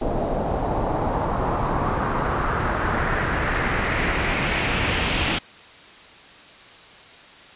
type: noise with low-pass filter sweep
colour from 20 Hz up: pink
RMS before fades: -23 dBFS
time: 0.01-5.39 s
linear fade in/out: 10 ms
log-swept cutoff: 640 to 3100 Hz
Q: 2.3
effects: white hiss -45 dBFS RMS until 7.55 s + resampled to 8000 Hz